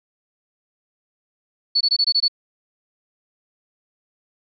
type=tone bursts; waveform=sine; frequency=4435 Hz; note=C#8; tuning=in tune; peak=-14 dBFS; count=7; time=1.75-2.282 s; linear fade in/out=10 ms; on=58 ms; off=21 ms; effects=none